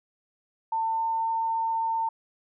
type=tone with pitch glide; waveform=sine; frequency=897 to 903.8 Hz; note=A5 to A5; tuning=+33 to +46 cents; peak=-24 dBFS; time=0.72-2.09 s; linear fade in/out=5 ms; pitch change=+13 cents; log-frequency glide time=0.85-1.31 s; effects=none